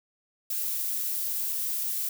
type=noise; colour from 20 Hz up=violet; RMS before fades=-30 dBFS; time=0.5-2.09 s; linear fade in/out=5 ms; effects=none